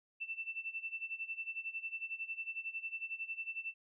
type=tone with tremolo; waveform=sine; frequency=2671 Hz; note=E7; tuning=22 cents sharp; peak=-36 dBFS; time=0.2-3.74 s; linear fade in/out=20 ms; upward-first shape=sine; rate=11 Hz; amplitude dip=85%; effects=none

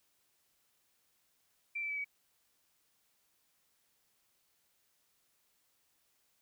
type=tone with pitch steps; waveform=sine; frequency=2349 / 2322 / 2295 / 2269 Hz; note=D7 / D7 / D7 / C#7; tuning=0 / -20 / -40 / +40 cents; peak=-35 dBFS; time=1.75-2.046 s; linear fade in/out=10 ms; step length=74 ms; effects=white hiss -75 dBFS RMS until 6.41 s

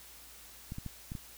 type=clicks; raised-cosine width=5 ms; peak=-27 dBFS; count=5; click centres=0.721 / 0.784 / 0.863 / 1.119 / 1.152 s; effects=added 57 Hz sine -62 dBFS peak until 1.37 s + white hiss -53 dBFS RMS until 1.37 s

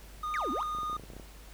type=tone with vibrato; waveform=triangle; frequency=1227 Hz; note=D#6; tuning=25 cents flat; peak=-30 dBFS; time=0.23-0.97 s; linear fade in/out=5 ms; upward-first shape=sine; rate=20 Hz; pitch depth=12 cents each way
type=exponential two-way sweep; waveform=triangle; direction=down then up; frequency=2419 to 233.1 to 1391 Hz; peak=-31 dBFS; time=0.34-0.63 s; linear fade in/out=0 ms; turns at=0.51 s
type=clicks; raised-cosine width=2 ms; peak=-33 dBFS; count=12; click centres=0.749 / 0.786 / 0.832 / 0.898 / 0.93 / 0.966 / 0.997 / 1.037 / 1.102 / 1.135 / 1.166 / 1.198 s
effects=added 50 Hz sine -48 dBFS peak until 1.53 s + pink hiss -54 dBFS RMS until 1.53 s

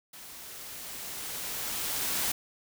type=noise with level ramp; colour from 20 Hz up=white; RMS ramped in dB=-47 to -29 dBFS; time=0.13-2.32 s; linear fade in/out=5 ms; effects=none

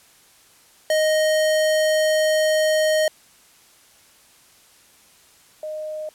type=tone pair in turn; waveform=square / sine; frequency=622.3 / 617.3 Hz; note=D#5 / D#5; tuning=0 / -14 cents; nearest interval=unison; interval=14 cents; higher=first; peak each=-17 / -27 dBFS; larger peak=first; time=0.9-3.08 / 5.63-6.09 s; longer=first; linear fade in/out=2 ms; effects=white hiss -53 dBFS RMS until 6.14 s + low-pass 12000 Hz 12 dB/octave

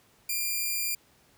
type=tone; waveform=5% pulse; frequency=2392 Hz; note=D7; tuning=31 cents sharp; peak=-18 dBFS; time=0.29-0.95 s; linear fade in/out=5 ms; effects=pink hiss -62 dBFS RMS until 1.37 s + high-pass 60 Hz 12 dB/octave

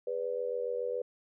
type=tone with amplitude modulation; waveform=sine; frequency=493.9 Hz; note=B4; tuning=in tune; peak=-27 dBFS; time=0.07-1.02 s; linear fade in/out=5 ms; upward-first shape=sine; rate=87.2 Hz; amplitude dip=90%; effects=none

